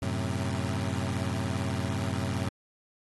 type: chord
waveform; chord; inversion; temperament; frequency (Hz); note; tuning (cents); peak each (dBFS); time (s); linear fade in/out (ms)
25% pulse; F# diminished; none; equal; 92.5 / 110 / 130.81; F#2 / A2 / C3; 0 / 0 / 0; -28 / -30 / -30; 0.02-2.49; 5
effects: AAC 32 kbps